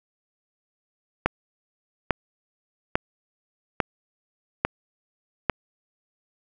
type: click train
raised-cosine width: 0.5 ms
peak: -4 dBFS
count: 6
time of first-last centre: 1.26-5.497 s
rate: 1.18 Hz
effects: none